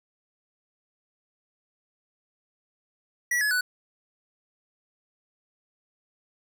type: tone with pitch steps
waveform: square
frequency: 1939 / 1697.8 / 1486.6 Hz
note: B6 / G#6 / F#6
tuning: -32 / +38 / +8 cents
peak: -23 dBFS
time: 3.31-3.61 s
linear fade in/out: 5 ms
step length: 100 ms
effects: none